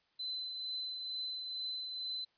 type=tone with tremolo; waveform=sine; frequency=4039 Hz; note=B7; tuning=38 cents sharp; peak=-36 dBFS; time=0.19-2.25 s; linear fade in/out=10 ms; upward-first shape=triangle; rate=2.2 Hz; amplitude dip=40%; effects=white hiss -74 dBFS RMS until 2.37 s + resampled to 11025 Hz